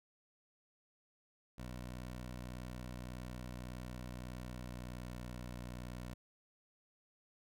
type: tone with pitch glide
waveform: 15% pulse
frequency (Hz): 61.74 to 61.07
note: B1 to B1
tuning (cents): 0 to -19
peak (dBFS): -38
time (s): 1.58-6.14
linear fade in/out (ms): 5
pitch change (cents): -19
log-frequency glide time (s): 4.47-5.1
effects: none